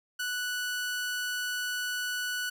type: tone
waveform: sawtooth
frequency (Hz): 1480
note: F#6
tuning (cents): 0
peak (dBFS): -27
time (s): 0.19-2.5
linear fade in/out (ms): 10
effects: none